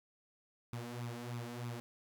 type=tone with flanger; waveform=sawtooth; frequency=120 Hz; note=B2; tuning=49 cents flat; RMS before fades=-43 dBFS; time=0.73-1.8 s; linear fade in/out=0 ms; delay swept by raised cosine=0.8 to 4 ms; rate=3.2 Hz; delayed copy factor=+0.65; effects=none